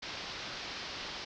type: low-pass noise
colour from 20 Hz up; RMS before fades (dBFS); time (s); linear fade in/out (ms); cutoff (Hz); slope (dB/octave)
white; -42; 0.02-1.25; 10; 5300; 48
effects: none